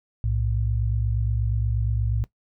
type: tone pair together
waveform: sine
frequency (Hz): 61.58 / 110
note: B1 / A2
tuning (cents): -4 / 0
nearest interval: minor seventh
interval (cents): 1004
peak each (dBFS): -24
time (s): 0.24-2.24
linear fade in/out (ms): 0
effects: noise-tail reverb RT60 0.1 s tail -18 dB re dry